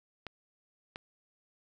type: clicks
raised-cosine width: 0.3 ms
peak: -24 dBFS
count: 2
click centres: 0.267 / 0.959 s
effects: none